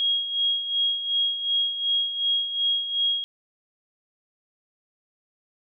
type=tone with tremolo; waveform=sine; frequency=3282 Hz; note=G#7; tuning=21 cents flat; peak=-19 dBFS; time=0-3.24 s; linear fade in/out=0 ms; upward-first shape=sine; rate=2.7 Hz; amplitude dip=65%; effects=none